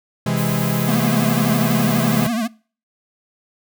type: chord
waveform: 45% pulse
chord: C augmented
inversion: none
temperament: equal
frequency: 130.81 / 164.81 / 207.7 Hz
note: C3 / E3 / G#3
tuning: 0 / 0 / 0 cents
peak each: -22 dBFS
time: 0.26-2.27 s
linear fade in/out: 5 ms
type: noise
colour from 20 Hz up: violet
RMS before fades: -29 dBFS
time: 0.36-2.28 s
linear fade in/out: 20 ms
type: tone with vibrato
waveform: square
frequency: 228.4 Hz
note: A#3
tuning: 35 cents flat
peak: -19 dBFS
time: 0.87-2.48 s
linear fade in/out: 20 ms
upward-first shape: triangle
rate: 12 Hz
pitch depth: 130 cents each way
effects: noise-tail reverb RT60 0.4 s tail -23 dB re dry